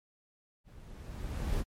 brown noise with level ramp, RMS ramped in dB -54 to -29 dBFS, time 0.64-1.64 s, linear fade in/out 50 ms, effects MP3 64 kbps

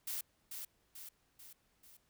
blue noise with echo, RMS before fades -40 dBFS, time 0.07-0.21 s, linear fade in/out 5 ms, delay 440 ms, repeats 4, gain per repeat -5 dB, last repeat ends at 1.97 s, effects pink hiss -75 dBFS RMS until 2.09 s

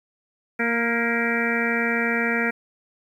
harmonic tone with a mistuned harmonic, 232.8 Hz, A#3, 2 cents flat, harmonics 1 / 2 / 3 / 4 / 6 / 7 / 8 / 9 / 10, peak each -26 / -28 / -33 / -36 / -29 / -29 / -27 / -35 / -28 dBFS, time 0.59-2.51 s, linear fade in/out 10 ms, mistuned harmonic 8, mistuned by +31 cents, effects 9-bit

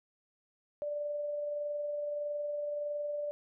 sine tone with amplitude modulation, 587.3 Hz, D5, in tune, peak -32 dBFS, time 0.82-3.31 s, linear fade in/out 0 ms, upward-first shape sine, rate 21.6 Hz, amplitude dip 25%, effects none

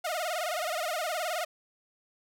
sawtooth tone with vibrato, 666 Hz, E5, 18 cents sharp, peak -26 dBFS, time 0.04-1.45 s, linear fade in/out 10 ms, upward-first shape sine, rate 19 Hz, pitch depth 160 cents each way, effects none

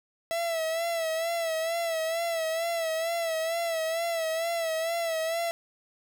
45% pulse tone with vibrato, 659.3 Hz, E5, in tune, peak -27 dBFS, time 0.31-5.51 s, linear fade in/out 0 ms, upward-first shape sine, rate 2.2 Hz, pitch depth 55 cents each way, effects none

